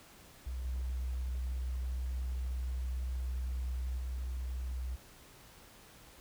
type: tone with level steps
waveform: sine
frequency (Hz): 63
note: B1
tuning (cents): +35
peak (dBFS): -35 / -32 / -34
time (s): 0.46-4.96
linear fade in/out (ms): 10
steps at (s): 0.65 / 3.98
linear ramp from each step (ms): 2
effects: tanh soft clip ceiling -30 dBFS + pink hiss -57 dBFS RMS until 6.2 s